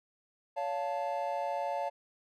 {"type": "chord", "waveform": "triangle", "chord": "Db augmented", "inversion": "none", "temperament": "equal with one note detuned", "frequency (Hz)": [565, 698.5, 880], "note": ["Db5", "F5", "A5"], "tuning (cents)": [33, 0, 0], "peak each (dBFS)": -34, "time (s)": [0.56, 1.9], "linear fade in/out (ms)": 20, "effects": []}